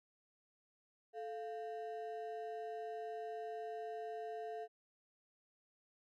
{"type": "ring-modulated tone", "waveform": "triangle", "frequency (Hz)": 567, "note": "C#5", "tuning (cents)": 39, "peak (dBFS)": -37, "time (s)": [1.13, 4.68], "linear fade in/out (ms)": 50, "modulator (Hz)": 130, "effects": []}